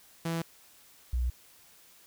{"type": "tone pair in turn", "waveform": ["sawtooth", "sine"], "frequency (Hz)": [165.8, 61.36], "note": ["E3", "B1"], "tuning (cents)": [10, -11], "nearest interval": "octave + perfect fourth", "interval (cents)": 1721, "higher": "first", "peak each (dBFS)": -26, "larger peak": "neither", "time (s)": [[0.25, 0.42], [1.13, 1.3]], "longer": "neither", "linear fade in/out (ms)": 5, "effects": ["white hiss -58 dBFS RMS until 2.06 s"]}